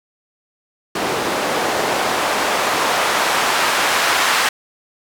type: noise with band-pass filter sweep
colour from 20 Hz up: white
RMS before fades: -18 dBFS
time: 0.95-4.49 s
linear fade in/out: 5 ms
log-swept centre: 450 to 1300 Hz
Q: 0.87
effects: none